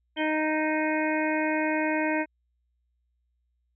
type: harmonic tone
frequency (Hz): 310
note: D#4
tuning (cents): -6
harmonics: 1 / 2 / 3 / 5 / 6 / 7 / 8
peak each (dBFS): -27 / -30 / -32 / -34 / -35 / -35 / -36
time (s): 0.16-2.26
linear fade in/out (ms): 50
type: tone with exponential decay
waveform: sine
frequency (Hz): 3136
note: G7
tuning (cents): 0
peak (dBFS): -34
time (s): 0.17-0.45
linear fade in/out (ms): 2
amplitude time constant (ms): 59
effects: added 60 Hz sine -70 dBFS peak until 3.75 s